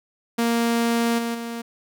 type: tone with level steps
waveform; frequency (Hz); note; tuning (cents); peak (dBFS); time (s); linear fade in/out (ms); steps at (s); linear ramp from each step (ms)
sawtooth; 233.1; A#3; 0; -15 / -20 / -25; 0.38-1.62; 10; 1.18 / 1.34; 10
effects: none